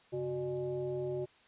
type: tone with frequency modulation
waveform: sine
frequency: 369.9 Hz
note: F#4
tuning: in tune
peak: -33 dBFS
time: 0.12-1.26 s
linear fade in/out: 20 ms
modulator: 233 Hz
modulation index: 0.84
effects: white hiss -63 dBFS RMS until 1.47 s + resampled to 8000 Hz

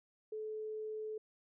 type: tone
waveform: sine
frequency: 432.4 Hz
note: A4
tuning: 30 cents flat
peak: -39 dBFS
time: 0.32-1.18 s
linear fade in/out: 5 ms
effects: none

